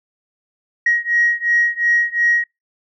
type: beating tone pair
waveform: sine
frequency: 1890 / 1892.8 Hz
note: A#6 / A#6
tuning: +23 / +26 cents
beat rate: 2.8 Hz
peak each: -16 / -17 dBFS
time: 0.86-2.44 s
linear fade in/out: 5 ms
effects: noise-tail reverb RT60 0.2 s tail -26 dB re dry + tanh soft clip ceiling -6 dBFS